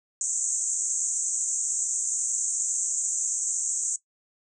pink band-pass noise, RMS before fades -28 dBFS, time 0.21-3.96 s, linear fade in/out 2 ms, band 6400 to 8200 Hz, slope 96 dB/octave, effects noise-tail reverb RT60 0.1 s tail -17 dB re dry

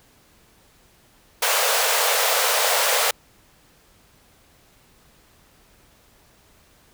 pink high-pass noise, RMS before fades -20 dBFS, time 1.42-3.11 s, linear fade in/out 5 ms, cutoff 450 Hz, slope 96 dB/octave, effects pink hiss -56 dBFS RMS until 6.93 s

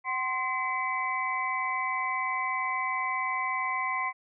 sine tone cluster, 756 / 1047 / 2032 / 2287 Hz, F#5 / C6 / B6 / D7, +37 / +1 / +49 / -47 cents, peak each -37 / -30 / -32 / -37 dBFS, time 0.04-4.13 s, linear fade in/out 50 ms, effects none

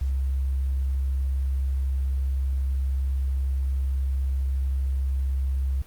sine tone, 66.8 Hz, C2, 36 cents sharp, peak -22 dBFS, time 0.01-5.82 s, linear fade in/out 5 ms, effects pink hiss -53 dBFS RMS until 5.86 s + Opus 48 kbps

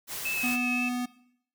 white noise, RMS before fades -36 dBFS, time 0.07-0.58 s, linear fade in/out 50 ms
sine tone with vibrato, 2600 Hz, E7, 24 cents flat, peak -28 dBFS, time 0.25-0.89 s, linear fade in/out 5 ms, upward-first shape triangle, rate 3.8 Hz, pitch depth 23 cents each way
square tone, 246.9 Hz, B3, in tune, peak -29 dBFS, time 0.43-1.06 s, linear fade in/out 10 ms
effects noise-tail reverb RT60 0.7 s tail -19 dB re dry

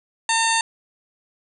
harmonic tone, 906 Hz, A#5, 50 cents flat, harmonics 1 / 2 / 3 / 4 / 5 / 7 / 8 / 9 / 10, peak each -21 / -24 / -26 / -27 / -28 / -29 / -30 / -31 / -31 dBFS, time 0.29-0.61 s, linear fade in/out 2 ms, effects none

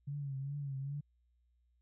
sine tone with vibrato, 139.4 Hz, C#3, 10 cents sharp, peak -37 dBFS, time 0.07-1.01 s, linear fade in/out 10 ms, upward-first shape triangle, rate 2.5 Hz, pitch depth 80 cents each way, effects added 60 Hz sine -70 dBFS peak until 1.81 s

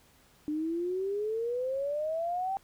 sine exponential sweep, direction up, 297.2 to 788 Hz, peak -29 dBFS, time 0.48-2.57 s, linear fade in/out 0 ms, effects pink hiss -62 dBFS RMS until 2.63 s

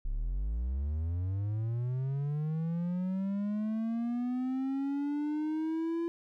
triangle linear sweep, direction up, 30.87 to 339.3 Hz, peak -28 dBFS, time 0.05-6.08 s, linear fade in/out 0 ms, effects none

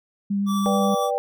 sine tone with vibrato, 200 Hz, G3, 35 cents sharp, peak -20 dBFS, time 0.3-0.95 s, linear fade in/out 10 ms, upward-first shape sine, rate 8.9 Hz, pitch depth 11 cents each way
square tone with tremolo, 1157 Hz, D6, 26 cents flat, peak -26 dBFS, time 0.46-1.11 s, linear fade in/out 50 ms, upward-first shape triangle, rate 11 Hz, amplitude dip 25%
sine chord, G major, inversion first, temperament just, 490 / 588 / 784 Hz, B4 / D5 / G5, -14 / +2 / 0 cents, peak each -25 dBFS, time 0.66-1.18 s, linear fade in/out 0 ms
effects none

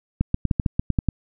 clicks, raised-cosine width 5 ms, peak -7 dBFS, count 10, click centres 0.21 / 0.344 / 0.453 / 0.512 / 0.598 / 0.662 / 0.795 / 0.903 / 0.988 / 1.087 s, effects none

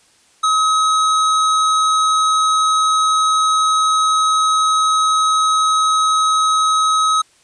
square tone, 1274 Hz, D#6, 41 cents sharp, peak -13 dBFS, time 0.43-7.22 s, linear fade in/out 10 ms, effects white hiss -53 dBFS RMS until 7.43 s + resampled to 22050 Hz

